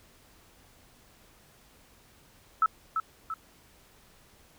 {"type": "tone with echo", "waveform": "sine", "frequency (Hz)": 1309, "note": "E6", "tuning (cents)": -13, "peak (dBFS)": -19, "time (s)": [2.62, 2.66], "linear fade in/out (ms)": 2, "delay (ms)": 340, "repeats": 2, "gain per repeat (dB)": -6, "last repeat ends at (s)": 3.34, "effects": ["pink hiss -59 dBFS RMS until 4.58 s"]}